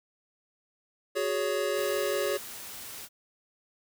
square chord, F# suspended second, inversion none, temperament equal with one note detuned, 370 / 415.3 / 560.2 Hz, F#4 / G#4 / C#5, 0 / 0 / +18 cents, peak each -34 / -32 / -31 dBFS, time 1.15-2.38 s, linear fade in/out 20 ms
white noise, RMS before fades -42 dBFS, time 1.74-3.09 s, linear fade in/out 50 ms
effects none

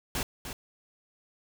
pink noise with echo, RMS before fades -31 dBFS, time 0.15-0.23 s, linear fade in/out 2 ms, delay 300 ms, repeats 1, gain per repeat -8 dB, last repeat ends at 0.53 s, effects none

